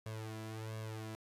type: tone with flanger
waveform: sawtooth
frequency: 110 Hz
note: A2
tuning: in tune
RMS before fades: -44 dBFS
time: 0.06-1.15 s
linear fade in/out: 0 ms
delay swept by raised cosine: 1.8 to 3 ms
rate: 1.4 Hz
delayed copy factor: +0.95
effects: resampled to 32000 Hz